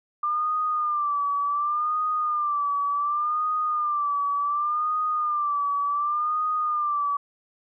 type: tone with vibrato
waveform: sine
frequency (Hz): 1190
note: D6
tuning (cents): +22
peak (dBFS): -22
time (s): 0.23-7.17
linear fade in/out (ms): 5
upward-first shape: sine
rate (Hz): 0.68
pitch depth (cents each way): 72
effects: none